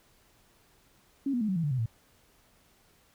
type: tone with pitch steps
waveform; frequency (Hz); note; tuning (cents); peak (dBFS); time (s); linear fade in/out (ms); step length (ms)
sine; 275.9 / 243 / 214 / 188.45 / 165.96 / 146.15 / 128.71 / 113.35; C#4 / B3 / A3 / F#3 / E3 / D3 / C3 / A#2; -8 / -28 / -48 / +32 / +12 / -8 / -28 / -48; -26; 1.26-1.86; 5; 75
effects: pink hiss -64 dBFS RMS until 3.14 s